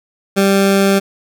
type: tone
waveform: 20% pulse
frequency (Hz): 196.3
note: G3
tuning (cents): +3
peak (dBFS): -5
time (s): 0.36-1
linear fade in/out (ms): 20
effects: none